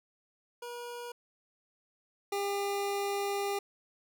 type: tone pair in turn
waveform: 25% pulse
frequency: 480.4 / 401.3 Hz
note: B4 / G4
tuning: -48 / +41 cents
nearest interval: minor third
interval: 311 cents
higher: first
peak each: -36 / -27 dBFS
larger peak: second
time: 0.62-1.12 / 2.32-3.59 s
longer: second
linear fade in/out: 5 ms
effects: none